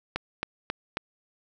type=click train; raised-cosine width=0.3 ms; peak=-12 dBFS; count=4; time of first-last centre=0.16-0.971 s; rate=3.7 Hz; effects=none